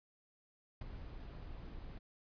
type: noise with ADSR envelope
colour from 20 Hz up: brown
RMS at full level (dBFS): -38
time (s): 0.81-1.99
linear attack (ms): 4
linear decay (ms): 15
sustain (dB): -10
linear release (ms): 15
effects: resampled to 11025 Hz